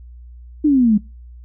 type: exponential sweep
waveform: sine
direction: down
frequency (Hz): 310.8 to 202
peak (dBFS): -10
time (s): 0.64-0.98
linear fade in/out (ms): 10
effects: noise-tail reverb RT60 0.3 s tail -25 dB re dry + added 60 Hz sine -36 dBFS peak until 1.44 s